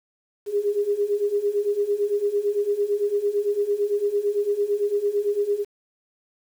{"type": "beating tone pair", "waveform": "sine", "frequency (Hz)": [404, 412.9], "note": ["G#4", "G#4"], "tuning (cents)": [-48, -10], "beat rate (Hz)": 8.9, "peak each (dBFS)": [-25, -22], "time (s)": [0.46, 5.65], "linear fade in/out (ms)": 50, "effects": ["8-bit"]}